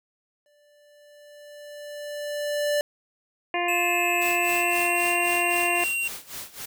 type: tone with exponential growth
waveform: square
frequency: 587.3 Hz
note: D5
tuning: in tune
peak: -21 dBFS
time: 0.46-2.81 s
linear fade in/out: 1 ms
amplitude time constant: 510 ms
type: harmonic tone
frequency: 349.6 Hz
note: F4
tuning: 2 cents sharp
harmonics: 1 / 2 / 3 / 5 / 6 / 7 / 8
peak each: -30 / -27 / -32 / -33 / -32 / -33 / -35 dBFS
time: 3.54-5.84 s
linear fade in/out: 2 ms
type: tone with pitch glide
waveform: square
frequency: 2600 to 2755 Hz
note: E7 to F7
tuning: -24 to -24 cents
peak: -25 dBFS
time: 3.68-6.08 s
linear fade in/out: 5 ms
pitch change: +100 cents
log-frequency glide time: 4.2-5.07 s
type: noise with tremolo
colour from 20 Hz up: white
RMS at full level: -35 dBFS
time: 4.21-6.66 s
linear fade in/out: 10 ms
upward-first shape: sine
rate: 3.8 Hz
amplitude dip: 85%
effects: none